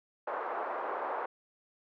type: band-pass noise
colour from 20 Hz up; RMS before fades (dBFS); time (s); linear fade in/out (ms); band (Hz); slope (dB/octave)
white; -36; 0.27-1.26; 5; 430 to 1200; 24
effects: none